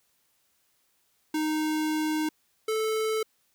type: tone pair in turn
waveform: square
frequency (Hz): 309.6 / 437.8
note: D#4 / A4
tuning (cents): -9 / -9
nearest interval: tritone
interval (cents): 600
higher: second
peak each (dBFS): -26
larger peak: neither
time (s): 1.34-2.29 / 2.68-3.23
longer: first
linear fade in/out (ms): 5
effects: white hiss -70 dBFS RMS until 3.54 s